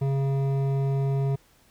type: tone with hard clipping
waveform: sine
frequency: 136.9 Hz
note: C#3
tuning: 21 cents flat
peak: -24 dBFS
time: 0.01-1.36 s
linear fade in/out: 10 ms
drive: 11 dB
effects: pink hiss -60 dBFS RMS until 1.7 s